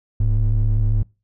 triangle ring-modulated tone, 69 Hz, C#2, 7 cents flat, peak -9 dBFS, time 0.2-1.03 s, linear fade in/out 5 ms, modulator 36.4 Hz, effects noise-tail reverb RT60 0.3 s tail -26 dB re dry + tanh soft clip ceiling -7 dBFS

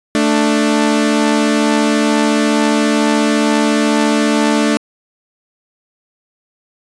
sawtooth tone pair together, 220.7 / 295 Hz, A3 / D4, +5 / +8 cents, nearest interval perfect fourth, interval 503 cents, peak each -10 dBFS, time 0.15-4.77 s, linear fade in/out 0 ms, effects resampled to 22050 Hz

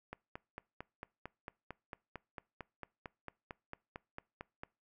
click train, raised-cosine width 0.5 ms, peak -28 dBFS, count 21, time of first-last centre 0.13-4.635 s, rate 4.44 Hz, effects noise-tail reverb RT60 0.3 s tail -24 dB re dry

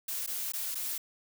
blue noise with dropouts, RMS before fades -35 dBFS, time 0.08-0.98 s, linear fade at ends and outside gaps 5 ms, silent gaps 0.264-0.274 / 0.521-0.535 / 0.747-0.753 s, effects none

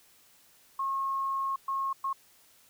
sine tone bursts at uneven times, 1084 Hz, C#6, 39 cents flat, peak -28 dBFS, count 3, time 0.79-1.56 / 1.68-1.93 / 2.04-2.13 s, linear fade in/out 5 ms, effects white hiss -61 dBFS RMS until 2.69 s

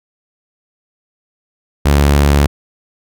sawtooth tone, 71.6 Hz, D2, 43 cents flat, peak -4 dBFS, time 1.85-2.47 s, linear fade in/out 10 ms, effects none

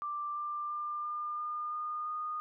sine tone with pitch steps, 1179 / 1187.2 / 1195.5 / 1203.8 / 1212.1 / 1220.6 / 1229.1 Hz, D6 / D6 / D6 / D6 / D#6 / D#6 / D#6, +6 / +18 / +30 / +42 / -46 / -34 / -22 cents, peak -34 dBFS, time 0.02-2.4 s, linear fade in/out 0 ms, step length 340 ms, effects none

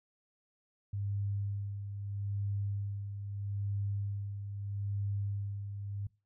sine tone with tremolo, 100.6 Hz, G2, 45 cents sharp, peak -31 dBFS, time 0.93-6.07 s, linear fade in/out 5 ms, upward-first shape sine, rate 0.78 Hz, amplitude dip 55%, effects noise-tail reverb RT60 0.3 s tail -23 dB re dry

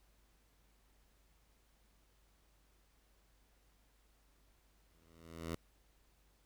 10% pulse tone with exponential growth, 82.41 Hz, E2, in tune, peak -29 dBFS, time 4.9-5.55 s, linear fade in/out 5 ms, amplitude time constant 140 ms, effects added 50 Hz sine -70 dBFS peak until 6.45 s + pink hiss -74 dBFS RMS until 6.45 s

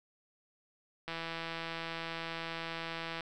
click train, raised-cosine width 0.3 ms, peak -23 dBFS, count 352, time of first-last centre 1.08-3.207 s, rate 165 Hz, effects none

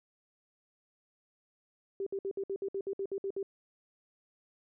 sine tone bursts, 392 Hz, G4, in tune, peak -32 dBFS, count 12, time 2-3.429 s, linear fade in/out 2 ms, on 65 ms, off 59 ms, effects none

